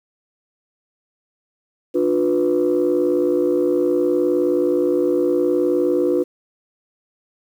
sine chord, B diminished, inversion first, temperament just, 296.3 / 355.6 / 493.9 Hz, D4 / F4 / B4, +15 / +31 / 0 cents, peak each -20 / -17 / -19 dBFS, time 1.94-6.24 s, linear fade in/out 20 ms, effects tanh soft clip ceiling -9 dBFS + 8-bit

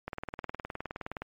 click train, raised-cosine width 0.5 ms, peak -21 dBFS, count 23, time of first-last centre 0.08-1.22 s, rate 19.3 Hz, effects MP3 48 kbps

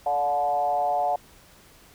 sine tone with frequency modulation, 723 Hz, F#5, 40 cents flat, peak -21 dBFS, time 0.06-1.16 s, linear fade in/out 5 ms, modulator 144 Hz, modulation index 0.87, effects pink hiss -53 dBFS RMS until 1.94 s

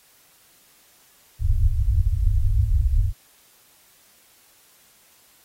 pink low-pass noise, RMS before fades -19 dBFS, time 1.39-3.13 s, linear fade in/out 50 ms, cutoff 110 Hz, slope 96 dB/octave, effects white hiss -56 dBFS RMS until 5.44 s + AAC 48 kbps

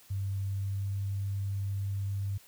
sine tone with pitch glide, 98 to 98.85 Hz, G2 to G2, 0 to +15 cents, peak -30 dBFS, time 0.1-2.38 s, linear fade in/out 10 ms, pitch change +15 cents, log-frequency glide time 0.49-0.95 s, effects white hiss -58 dBFS RMS until 2.47 s

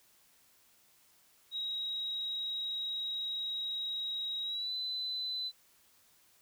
sine tone with pitch glide, 3818 to 4015 Hz, A#7 to B7, +41 to +28 cents, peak -34 dBFS, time 1.51-5.52 s, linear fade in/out 50 ms, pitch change +87 cents, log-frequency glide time 4.44-4.74 s, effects white hiss -66 dBFS RMS until 6.41 s

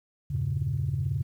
sine chord, E diminished seventh, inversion none, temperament equal, 82.41 / 98 / 116.54 / 138.59 Hz, E2 / G2 / Bb2 / Db3, 0 / 0 / 0 / 0 cents, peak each -34 / -31 / -32 / -28 dBFS, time 0.3-1.23 s, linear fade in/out 10 ms, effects tanh soft clip ceiling -18 dBFS + 10-bit

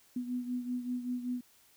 sine beating tone pair, 246.5 / 251.7 Hz, B3 / B3, -3 / +33 cents, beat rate 5.2 Hz, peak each -34 / -40 dBFS, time 0.16-1.41 s, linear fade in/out 5 ms, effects white hiss -64 dBFS RMS until 1.76 s

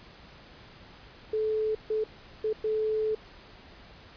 sine tone bursts at uneven times, 433.7 Hz, A4, 25 cents flat, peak -25 dBFS, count 4, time 1.33-1.75 / 1.9-2.04 / 2.44-2.53 / 2.64-3.15 s, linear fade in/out 5 ms, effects pink hiss -51 dBFS RMS until 4.16 s + resampled to 11025 Hz

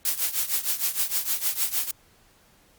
blue noise with tremolo, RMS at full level -22 dBFS, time 0.05-1.91 s, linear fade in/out 2 ms, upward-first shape triangle, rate 6.5 Hz, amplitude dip 90%, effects pink hiss -59 dBFS RMS until 2.78 s + Opus 48 kbps

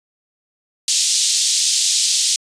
white band-pass noise, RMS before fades -17 dBFS, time 0.88-2.36 s, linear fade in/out 2 ms, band 3500 to 8000 Hz, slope 24 dB/octave, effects resampled to 22050 Hz

